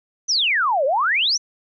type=exponential two-way sweep; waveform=sine; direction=down then up; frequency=6260 to 511 to 6260 Hz; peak=-16 dBFS; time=0.28-1.38 s; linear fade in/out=20 ms; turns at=0.85 s; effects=none